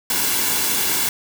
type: noise with comb filter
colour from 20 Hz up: white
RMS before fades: -20 dBFS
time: 0.1-1.09 s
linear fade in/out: 2 ms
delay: 1.6 ms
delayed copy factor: -0.5
effects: none